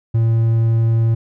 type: tone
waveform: triangle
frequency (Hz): 113.9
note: A#2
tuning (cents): -40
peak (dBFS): -10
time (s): 0.14-1.15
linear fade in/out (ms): 10
effects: none